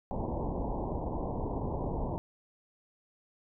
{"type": "low-pass noise", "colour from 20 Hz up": "pink", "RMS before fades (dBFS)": -34, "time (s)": [0.11, 2.18], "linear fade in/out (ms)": 0, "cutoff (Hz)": 1000, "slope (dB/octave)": 96, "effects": []}